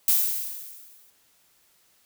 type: noise with exponential decay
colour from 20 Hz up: violet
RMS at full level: -18 dBFS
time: 0.08-1.1 s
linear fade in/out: 1 ms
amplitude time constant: 220 ms
effects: white hiss -63 dBFS RMS until 2.05 s